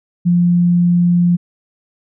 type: tone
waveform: sine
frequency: 174.8 Hz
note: F3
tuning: 2 cents sharp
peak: -9 dBFS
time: 0.25-1.37 s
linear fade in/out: 20 ms
effects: none